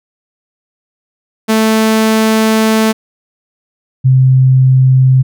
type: tone pair in turn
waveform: sawtooth / sine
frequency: 220 / 130.48 Hz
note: A3 / C3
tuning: 0 / -4 cents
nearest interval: major sixth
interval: 904 cents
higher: first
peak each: -4 dBFS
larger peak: neither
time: 1.48-2.93 / 4.04-5.23 s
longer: first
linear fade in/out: 20 ms
effects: none